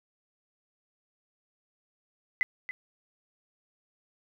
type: tone with echo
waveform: sine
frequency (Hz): 2022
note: B6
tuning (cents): +40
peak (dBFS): -22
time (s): 2.41-2.43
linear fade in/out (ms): 0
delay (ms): 280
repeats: 1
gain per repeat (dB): -11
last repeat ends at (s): 2.71
effects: none